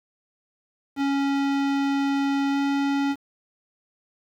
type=tone with pitch glide; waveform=square; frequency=277.7 to 279.3 Hz; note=C#4 to C#4; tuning=+3 to +13 cents; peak=-22 dBFS; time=0.96-3.16 s; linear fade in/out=50 ms; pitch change=+10 cents; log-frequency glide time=2.51-2.57 s; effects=low-pass 4000 Hz 12 dB/octave + 8-bit